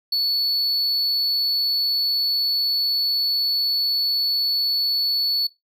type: tone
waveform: triangle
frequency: 4432 Hz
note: C#8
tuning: 1 cent flat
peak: -17 dBFS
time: 0.12-5.47 s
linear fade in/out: 5 ms
effects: noise-tail reverb RT60 0.2 s tail -21 dB re dry